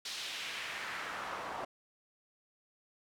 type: noise with band-pass filter sweep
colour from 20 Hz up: pink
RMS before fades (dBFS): -41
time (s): 0.05-1.65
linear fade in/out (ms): 5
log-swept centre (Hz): 4200 to 810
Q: 1.5
effects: none